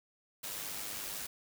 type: noise with amplitude modulation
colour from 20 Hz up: white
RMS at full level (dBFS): -39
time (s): 0.43-1.27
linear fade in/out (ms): 10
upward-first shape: sine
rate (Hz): 102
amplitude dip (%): 40
effects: none